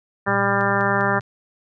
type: harmonic tone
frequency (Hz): 198.8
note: G3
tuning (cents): +25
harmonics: 1 / 2 / 3 / 4 / 5 / 6 / 7 / 8 / 9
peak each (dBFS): -26 / -26 / -26 / -26 / -26 / -26 / -26 / -26 / -26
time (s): 0.26-1.2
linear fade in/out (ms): 20
type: tone with pitch glide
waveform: sine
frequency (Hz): 116.54 to 120.51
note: A#2 to B2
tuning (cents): 0 to -42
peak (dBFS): -28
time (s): 0.27-1.21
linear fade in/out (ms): 10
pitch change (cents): +58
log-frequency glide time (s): 0.76-0.98
type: click train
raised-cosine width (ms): 0.2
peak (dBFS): -28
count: 4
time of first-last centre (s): 0.61-1.209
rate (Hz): 5.01
effects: none